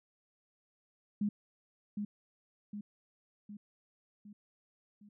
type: tone with echo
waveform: sine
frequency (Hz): 206.7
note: G#3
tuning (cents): -8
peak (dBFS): -29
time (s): 1.21-1.29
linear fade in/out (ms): 5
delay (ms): 760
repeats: 5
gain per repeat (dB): -5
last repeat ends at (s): 5.09
effects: none